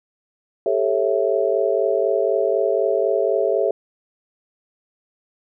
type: chord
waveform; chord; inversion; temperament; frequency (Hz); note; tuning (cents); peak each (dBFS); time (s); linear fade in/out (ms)
sine; A dominant seventh; third; just; 396 / 440 / 550 / 660; G4 / A4 / C#5 / E5; +18 / 0 / -14 / +2; -22; 0.66-3.71; 2
effects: none